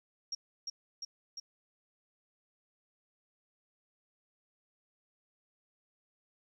sine tone with echo, 5588 Hz, F8, in tune, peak -34 dBFS, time 0.32-0.35 s, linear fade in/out 5 ms, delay 350 ms, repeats 3, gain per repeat -2 dB, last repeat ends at 1.4 s, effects 12-bit

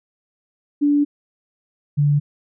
sine tone pair in turn, 290 / 145.42 Hz, D4 / D3, -22 / -17 cents, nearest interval octave, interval 1195 cents, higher first, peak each -13 dBFS, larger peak neither, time 0.81-1.05 / 1.97-2.2 s, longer first, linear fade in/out 20 ms, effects none

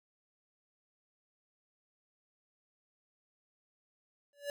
square tone with exponential growth, 573 Hz, D5, 43 cents flat, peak -33 dBFS, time 4.33-4.5 s, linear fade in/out 1 ms, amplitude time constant 36 ms, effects none

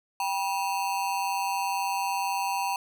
square ring-modulated tone, 880 Hz, A5, in tune, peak -24 dBFS, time 0.2-2.76 s, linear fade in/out 2 ms, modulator 91 Hz, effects none

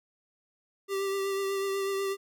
square tone with vibrato, 392 Hz, G4, in tune, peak -29 dBFS, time 0.88-2.17 s, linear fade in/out 50 ms, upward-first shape triangle, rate 8.1 Hz, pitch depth 23 cents each way, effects none

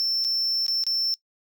triangle tone with dropouts, 5370 Hz, E8, 31 cents sharp, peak -20 dBFS, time 0-1.14 s, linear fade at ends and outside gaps 0 ms, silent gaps 0.241-0.247 / 0.665-0.681 / 0.838-0.866 s, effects noise-tail reverb RT60 0.1 s tail -22 dB re dry

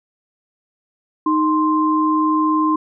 sine tone pair together, 310.6 / 1046.5 Hz, D#4 / C6, -3 / 0 cents, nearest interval octave + major sixth, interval 2103 cents, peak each -16 / -17 dBFS, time 1.26-2.76 s, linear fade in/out 5 ms, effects none

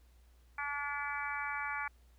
harmonic tone, 287.3 Hz, D4, 38 cents flat, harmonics 3 / 4 / 5 / 6 / 7 / 8, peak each -42 / -42 / -41 / -43 / -45 / -42 dBFS, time 0.58-1.88 s, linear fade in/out 5 ms, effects added 60 Hz sine -60 dBFS peak until 2.18 s + pink hiss -72 dBFS RMS until 2.18 s

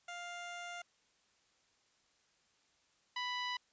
15% pulse tone pair in turn, 700 / 989.9 Hz, F5 / B5, +4 / +4 cents, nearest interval tritone, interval 600 cents, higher second, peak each -37 / -30 dBFS, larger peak second, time 0.08-0.82 / 3.16-3.57 s, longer first, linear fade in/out 5 ms, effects white hiss -73 dBFS RMS until 3.72 s + resampled to 16000 Hz

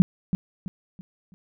sine tone with echo, 183.2 Hz, F#3, 17 cents flat, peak -10 dBFS, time 0-0.02 s, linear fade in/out 0 ms, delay 330 ms, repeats 4, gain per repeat -9 dB, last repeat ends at 1.34 s, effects none

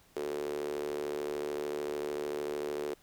sawtooth tone with high-pass filter, 73.42 Hz, D2, in tune, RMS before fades -36 dBFS, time 0.16-2.94 s, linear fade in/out 5 ms, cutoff 400 Hz, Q 8.6, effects pink hiss -63 dBFS RMS until 3.02 s

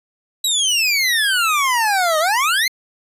25% pulse exponential two-way sweep, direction down then up, 3951 to 607 to 2152 Hz, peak -11 dBFS, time 0.44-2.68 s, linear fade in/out 5 ms, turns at 2.19 s, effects resampled to 32000 Hz

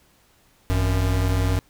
square tone pair together, 52.84 / 92.9 Hz, G#1 / F#2, +31 / +7 cents, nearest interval minor seventh, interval 976 cents, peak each -24 / -21 dBFS, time 0.7-1.59 s, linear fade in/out 0 ms, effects pink hiss -59 dBFS RMS until 1.69 s

